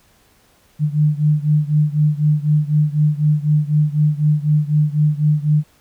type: beating tone pair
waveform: sine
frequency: 149.2 / 153.2 Hz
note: D3 / D#3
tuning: +28 / -27 cents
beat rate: 4 Hz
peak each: -15 / -17 dBFS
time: 0.79-5.64 s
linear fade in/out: 50 ms
effects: pink hiss -55 dBFS RMS until 5.8 s